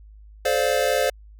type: chord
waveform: square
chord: D minor seventh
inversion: second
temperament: equal with one note detuned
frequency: 431.2 / 523.3 / 587.3 / 698.5 Hz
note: A4 / C5 / D5 / F5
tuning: -35 / 0 / 0 / 0 cents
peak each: -28 / -23 / -25 / -27 dBFS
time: 0.45-1.1 s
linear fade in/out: 5 ms
effects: added 52 Hz sine -43 dBFS peak until 1.39 s